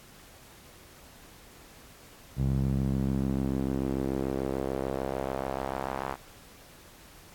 sawtooth tone with band-pass filter sweep, 66.8 Hz, C2, 36 cents sharp, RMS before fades -30 dBFS, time 2.36-6.17 s, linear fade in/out 50 ms, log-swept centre 140 to 970 Hz, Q 1.7, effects pink hiss -53 dBFS RMS until 7.34 s + AAC 64 kbps

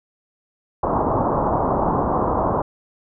white low-pass noise, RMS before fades -20 dBFS, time 0.83-2.62 s, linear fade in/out 5 ms, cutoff 1100 Hz, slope 48 dB/octave, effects none

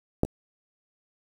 clicks, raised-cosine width 2 ms, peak -7 / -21 dBFS, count 2, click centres 0.234 / 0.25 s, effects 7-bit

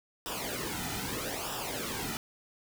pink noise with flanger, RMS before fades -36 dBFS, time 0.26-2.17 s, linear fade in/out 0 ms, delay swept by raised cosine 0.46 to 1.86 ms, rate 0.79 Hz, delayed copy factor -0.75, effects none

